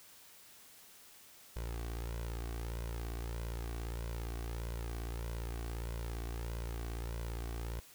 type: tone with flanger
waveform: sawtooth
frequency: 57.4 Hz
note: A#1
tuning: 26 cents flat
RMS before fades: -40 dBFS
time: 1.56-7.8 s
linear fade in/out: 0 ms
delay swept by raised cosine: 2 to 2.66 ms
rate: 1.6 Hz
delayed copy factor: +0.6
effects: white hiss -58 dBFS RMS until 7.94 s